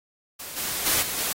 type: noise with level steps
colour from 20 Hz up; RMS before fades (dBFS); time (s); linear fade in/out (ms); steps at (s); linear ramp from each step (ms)
white; -37 / -29 / -22 / -30 / -27; 0.39-1.33; 10; 0.56 / 0.85 / 1.01 / 1.17; 20
effects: AAC 48 kbps